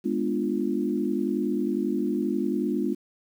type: chord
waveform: sine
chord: G# diminished seventh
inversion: none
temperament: equal with one note detuned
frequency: 207.7 / 246.9 / 297.2 / 349.2 Hz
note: G#3 / B3 / D4 / F4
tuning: 0 / 0 / +21 / 0 cents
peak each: -29 dBFS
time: 0.04-2.95 s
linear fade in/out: 20 ms
effects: 9-bit